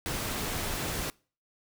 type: noise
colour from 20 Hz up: pink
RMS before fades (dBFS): -33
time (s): 0.06-1.1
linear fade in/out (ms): 0
effects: noise-tail reverb RT60 0.4 s tail -25 dB re dry